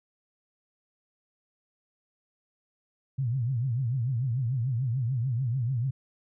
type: tone with vibrato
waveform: sine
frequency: 124.2 Hz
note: B2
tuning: 10 cents sharp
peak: -25 dBFS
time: 3.18-5.91 s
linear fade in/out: 10 ms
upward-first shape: triangle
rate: 6.8 Hz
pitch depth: 210 cents each way
effects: none